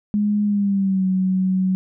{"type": "tone with pitch glide", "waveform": "sine", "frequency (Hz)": [207.7, 187.19], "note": ["G#3", "F#3"], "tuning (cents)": [0, 20], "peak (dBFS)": -16, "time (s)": [0.14, 1.75], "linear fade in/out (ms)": 0, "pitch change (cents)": -180, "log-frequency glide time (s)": [0.44, 1.06], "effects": []}